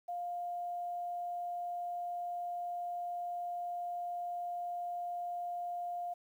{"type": "tone with quantisation", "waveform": "sine", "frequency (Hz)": 703, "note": "F5", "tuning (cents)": 11, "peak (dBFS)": -36, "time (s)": [0.08, 6.14], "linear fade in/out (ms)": 10, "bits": 11, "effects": []}